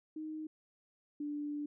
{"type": "tone pair in turn", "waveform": "sine", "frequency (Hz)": [311.1, 293.6], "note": ["D#4", "D4"], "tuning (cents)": [0, 0], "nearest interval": "minor second", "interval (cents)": 100, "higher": "first", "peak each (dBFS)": [-39, -36], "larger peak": "second", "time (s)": [[0.16, 0.47], [1.2, 1.66]], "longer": "second", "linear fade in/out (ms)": 5, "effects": []}